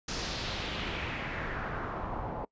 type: noise with low-pass filter sweep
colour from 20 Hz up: pink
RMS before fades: -36 dBFS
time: 0.08-2.45 s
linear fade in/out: 5 ms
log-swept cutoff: 5800 to 790 Hz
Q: 2.1
effects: noise-tail reverb RT60 0.1 s tail -24 dB re dry + resampled to 16000 Hz